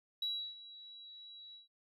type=tone with ADSR envelope; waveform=sine; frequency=3899 Hz; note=B7; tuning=23 cents flat; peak=-32 dBFS; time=0.22-1.68 s; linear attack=4 ms; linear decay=320 ms; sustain=-18 dB; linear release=140 ms; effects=tanh soft clip ceiling -30 dBFS